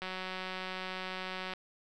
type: click train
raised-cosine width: 0.3 ms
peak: -23 dBFS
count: 283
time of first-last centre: 0.02-1.536 s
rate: 186 Hz
effects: none